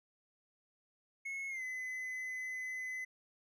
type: tone with pitch glide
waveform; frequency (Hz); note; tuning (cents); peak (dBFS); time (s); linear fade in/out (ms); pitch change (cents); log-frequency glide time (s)
triangle; 2182 to 2024; C#7 to B6; -28 to +42; -37; 1.25-3.05; 10; -130; 1.49-1.63
effects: none